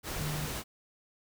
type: tone in noise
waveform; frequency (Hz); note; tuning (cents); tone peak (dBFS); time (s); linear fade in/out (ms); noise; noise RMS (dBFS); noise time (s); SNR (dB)
sine; 150.8; D3; +46; -34; 0.16-0.49; 50; pink; -37; 0.03-0.64; 0
effects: none